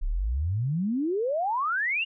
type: exponential sweep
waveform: sine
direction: up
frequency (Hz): 30.87 to 2900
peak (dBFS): -24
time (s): 0.01-2.05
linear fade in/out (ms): 20
effects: none